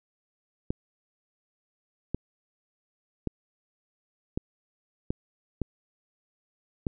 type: clicks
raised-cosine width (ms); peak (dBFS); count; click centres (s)
3; -15; 7; 0.705 / 2.146 / 3.273 / 4.375 / 5.105 / 5.617 / 6.868
effects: none